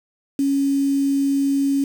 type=tone with quantisation; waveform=sine; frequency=277.2 Hz; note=C#4; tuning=in tune; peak=-16 dBFS; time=0.39-1.84 s; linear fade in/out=2 ms; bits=6; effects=none